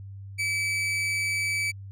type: tone with amplitude modulation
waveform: 40% pulse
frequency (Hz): 2300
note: D7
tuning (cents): -37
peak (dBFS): -23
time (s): 0.38-1.72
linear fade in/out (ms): 20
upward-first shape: sine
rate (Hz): 182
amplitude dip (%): 30
effects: added 98 Hz sine -38 dBFS peak until 1.91 s + low-pass 12000 Hz 12 dB/octave